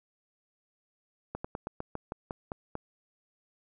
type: slowing click train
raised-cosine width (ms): 1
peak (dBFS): -21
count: 10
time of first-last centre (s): 1.35-2.754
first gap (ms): 95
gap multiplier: 1.12
effects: none